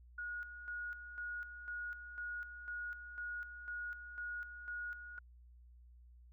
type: tone with tremolo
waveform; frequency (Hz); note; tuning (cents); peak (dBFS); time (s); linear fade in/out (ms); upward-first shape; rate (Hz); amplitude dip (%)
sine; 1447; F#6; -39; -40; 0.18-5.19; 5; square; 2; 60
effects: added 60 Hz sine -57 dBFS peak until 6.32 s